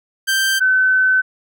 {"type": "tone pair in turn", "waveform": ["sawtooth", "sine"], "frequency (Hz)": [1568, 1519.8], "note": ["G6", "F#6"], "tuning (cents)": [0, 46], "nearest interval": "minor second", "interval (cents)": 54, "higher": "first", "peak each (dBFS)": -11, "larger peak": "neither", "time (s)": [[0.27, 0.6], [0.6, 1.22]], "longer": "second", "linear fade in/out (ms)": 20, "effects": []}